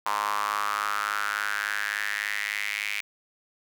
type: tone with high-pass filter sweep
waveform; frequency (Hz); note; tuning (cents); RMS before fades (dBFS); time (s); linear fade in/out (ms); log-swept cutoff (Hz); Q
sawtooth; 103.5; G#2; -5; -29; 0.06-3.01; 0; 1000 to 2300; 5.4
effects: none